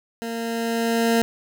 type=tone with level ramp; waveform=20% pulse; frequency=230 Hz; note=A#3; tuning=23 cents flat; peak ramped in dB=-23 to -11 dBFS; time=0.22-1.22 s; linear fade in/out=0 ms; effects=none